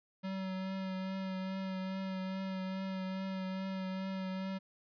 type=tone with vibrato; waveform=square; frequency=189.6 Hz; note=F#3; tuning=43 cents sharp; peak=-37 dBFS; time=0.23-4.59 s; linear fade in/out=20 ms; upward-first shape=triangle; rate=2.4 Hz; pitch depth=23 cents each way; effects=resampled to 11025 Hz